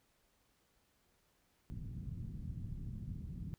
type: low-pass noise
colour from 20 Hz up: white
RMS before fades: -44 dBFS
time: 1.7-3.54 s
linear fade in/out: 0 ms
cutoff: 170 Hz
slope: 24 dB/octave
effects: pink hiss -75 dBFS RMS until 3.58 s